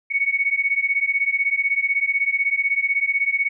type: beating tone pair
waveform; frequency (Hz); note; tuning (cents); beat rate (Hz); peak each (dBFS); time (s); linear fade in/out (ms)
sine; 2217 / 2233; C#7 / C#7; 0 / +12; 16; -21; 0.1-3.49; 20
effects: none